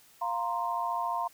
sine chord, F suspended fourth, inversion none, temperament equal, 698.5 / 932.3 / 1046.5 Hz, F5 / Bb5 / C6, 0 / 0 / 0 cents, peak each -34 / -32 / -33 dBFS, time 0.21-1.28 s, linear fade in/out 10 ms, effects white hiss -59 dBFS RMS until 1.33 s

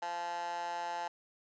15% pulse tone with high-pass filter, 172.9 Hz, F3, 17 cents flat, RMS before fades -38 dBFS, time 0.02-1.08 s, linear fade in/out 5 ms, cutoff 860 Hz, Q 5.3, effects resampled to 16000 Hz

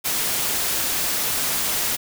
white noise, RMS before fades -23 dBFS, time 0.04-1.97 s, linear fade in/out 20 ms, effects none

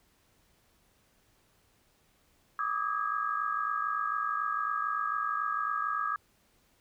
sine tone cluster, 1162 / 1226 / 1273 / 1644 Hz, D6 / D#6 / D#6 / G#6, -19 / -26 / +39 / -18 cents, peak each -34 / -36 / -33 / -36 dBFS, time 2.59-6.16 s, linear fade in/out 2 ms, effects pink hiss -68 dBFS RMS until 6.8 s

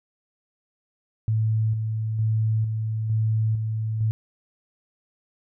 sine tone with tremolo, 110 Hz, A2, in tune, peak -19 dBFS, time 1.28-4.11 s, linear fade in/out 0 ms, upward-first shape square, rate 1.1 Hz, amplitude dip 40%, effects none

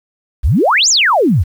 sine exponential two-way sweep, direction up then down, 49 to 7600 to 69.2 Hz, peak -8 dBFS, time 0.43-1.44 s, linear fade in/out 20 ms, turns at 0.89 s, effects 7-bit

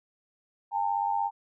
sine tone pair together, 809 / 905.7 Hz, G#5 / A5, -46 / +50 cents, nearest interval major second, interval 196 cents, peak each -28 dBFS, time 0.71-1.31 s, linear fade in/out 50 ms, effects none

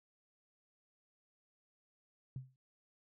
sine tone with exponential decay, 130.2 Hz, C3, 8 cents flat, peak -37 dBFS, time 2.36-2.56 s, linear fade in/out 2 ms, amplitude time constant 43 ms, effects none

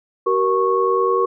sine tone cluster, 381.2 / 471.3 / 1102 Hz, G4 / A#4 / C#6, -48 / +19 / -11 cents, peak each -19 dBFS, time 0.26-1.26 s, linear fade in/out 10 ms, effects none

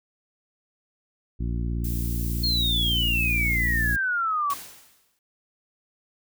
harmonic tone, 58.3 Hz, A#1, 1 cent sharp, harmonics 1 / 2 / 3 / 4 / 5 / 6, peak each -26 / -31 / -35 / -37 / -40 / -44 dBFS, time 1.39-3.97 s, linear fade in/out 20 ms
violet noise, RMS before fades -36 dBFS, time 1.84-3.96 s, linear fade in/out 5 ms
sine exponential sweep, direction down, 4328 to 1108.7 Hz, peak -22 dBFS, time 2.43-4.54 s, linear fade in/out 10 ms
white noise with exponential decay, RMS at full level -34 dBFS, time 4.5-5.19 s, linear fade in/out 1 ms, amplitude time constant 150 ms
effects none

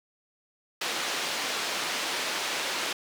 white band-pass noise, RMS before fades -31 dBFS, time 0.81-2.93 s, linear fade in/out 5 ms, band 290 to 4300 Hz, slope 12 dB/octave, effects none

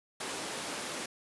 pink high-pass noise, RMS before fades -38 dBFS, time 0.2-1.06 s, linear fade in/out 5 ms, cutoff 280 Hz, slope 12 dB/octave, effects resampled to 24000 Hz

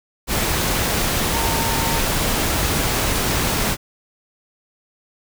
sine tone in noise, 912 Hz, A#5, 38 cents flat, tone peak -25 dBFS, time 1.3-2.03 s, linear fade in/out 50 ms, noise pink, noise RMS -20 dBFS, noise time 0.27-3.77 s, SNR -8 dB, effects none

